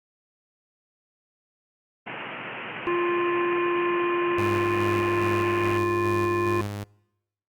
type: band-pass noise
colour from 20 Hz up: white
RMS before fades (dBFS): -35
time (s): 2.06-5.78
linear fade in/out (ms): 10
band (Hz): 110 to 2900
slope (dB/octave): 96
type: harmonic tone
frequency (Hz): 349.2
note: F4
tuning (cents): 0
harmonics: 1 / 3 / 5 / 7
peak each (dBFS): -23 / -28 / -36 / -36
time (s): 2.87-6.61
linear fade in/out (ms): 0
type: tone with tremolo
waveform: sawtooth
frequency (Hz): 102.3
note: G#2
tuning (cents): -26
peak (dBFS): -24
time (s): 4.38-6.84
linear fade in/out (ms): 5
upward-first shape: square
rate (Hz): 2.4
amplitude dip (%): 30
effects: noise-tail reverb RT60 0.9 s tail -26 dB re dry + Opus 32 kbps